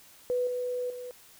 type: tone with level steps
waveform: sine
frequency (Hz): 495.3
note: B4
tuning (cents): +5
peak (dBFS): -25 / -29 / -37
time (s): 0.3-1.11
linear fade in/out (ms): 0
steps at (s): 0.47 / 0.9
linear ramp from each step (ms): 2
effects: white hiss -55 dBFS RMS until 1.39 s